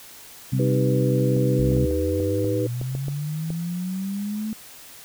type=harmonic tone; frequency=65 Hz; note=C2; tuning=11 cents flat; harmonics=2 / 3 / 4; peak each=-20 / -27 / -29 dBFS; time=0.52-1.86 s; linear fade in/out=10 ms
type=chord; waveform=sine; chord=Eb augmented; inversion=none; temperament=equal; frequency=311.1 / 392 / 493.9 Hz; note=Eb4 / G4 / B4; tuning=0 / 0 / 0 cents; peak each=-26 / -28 / -25 dBFS; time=0.59-2.67 s; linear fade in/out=5 ms
type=clicks; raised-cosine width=2 ms; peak=-20 dBFS; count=10; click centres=1.367 / 1.717 / 1.77 / 1.91 / 2.202 / 2.446 / 2.814 / 2.951 / 3.083 / 3.504 s
type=linear sweep; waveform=sine; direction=up; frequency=58.27 to 220 Hz; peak=-25 dBFS; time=1.59-4.53 s; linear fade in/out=0 ms
effects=white hiss -44 dBFS RMS until 5.04 s